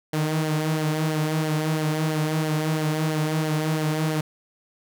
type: tone with flanger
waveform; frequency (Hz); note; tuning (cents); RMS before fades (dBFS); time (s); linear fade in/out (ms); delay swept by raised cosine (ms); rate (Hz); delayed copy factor
sawtooth; 155.56; D#3; 0; -24; 0.13-4.21; 5; 0.79 to 5.69; 3; -0.55
effects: none